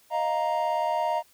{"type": "chord", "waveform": "triangle", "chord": "Eb suspended second", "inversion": "none", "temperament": "just", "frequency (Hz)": [622.3, 700, 933.4], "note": ["Eb5", "F5", "Bb5"], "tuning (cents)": [0, 4, 2], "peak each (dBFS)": [-27, -27, -25], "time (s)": [0.1, 1.23], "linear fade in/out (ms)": 50, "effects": ["white hiss -60 dBFS RMS until 1.33 s"]}